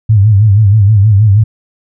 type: tone with vibrato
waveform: sine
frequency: 103.83 Hz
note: G#2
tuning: in tune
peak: -3 dBFS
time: 0.09-1.44 s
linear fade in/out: 10 ms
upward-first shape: sine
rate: 6.3 Hz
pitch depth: 120 cents each way
effects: none